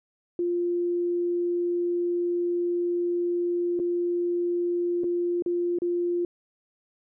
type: tone with dropouts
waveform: sine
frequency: 349.2 Hz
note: F4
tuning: in tune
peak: -23 dBFS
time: 0.39-6.25 s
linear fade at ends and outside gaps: 2 ms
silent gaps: 3.792-3.798 / 5.036-5.041 / 5.423-5.461 / 5.787-5.819 s
effects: none